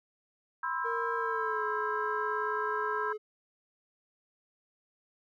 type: chord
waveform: sine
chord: C major seventh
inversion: third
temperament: equal with one note detuned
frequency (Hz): 987.8 / 1046.5 / 1318.5 / 1607.4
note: B5 / C6 / E6 / G6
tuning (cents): 0 / 0 / 0 / +43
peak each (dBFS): -36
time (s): 0.63-3.13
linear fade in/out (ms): 5
type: tone with pitch glide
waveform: triangle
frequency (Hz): 462.3 to 426.4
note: A#4 to G#4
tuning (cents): -14 to +46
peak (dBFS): -33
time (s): 0.84-3.18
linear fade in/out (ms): 20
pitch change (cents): -140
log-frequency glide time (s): 1.15-1.64
effects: none